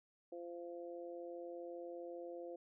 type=harmonic tone; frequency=172.5 Hz; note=F3; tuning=21 cents flat; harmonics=2 / 3 / 4; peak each=-49 / -48 / -55 dBFS; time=0.32-2.56 s; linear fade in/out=5 ms; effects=none